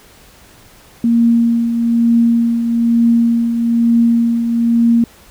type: tone with tremolo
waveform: sine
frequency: 233.1 Hz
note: A#3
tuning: in tune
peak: -7 dBFS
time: 1.04-5.04 s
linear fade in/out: 2 ms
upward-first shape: triangle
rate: 1.1 Hz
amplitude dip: 55%
effects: pink hiss -44 dBFS RMS until 5.3 s